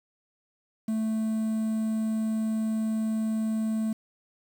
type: tone with quantisation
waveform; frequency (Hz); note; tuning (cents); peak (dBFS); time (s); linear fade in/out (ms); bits
triangle; 220; A3; 0; -23; 0.88-3.93; 5; 8
effects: none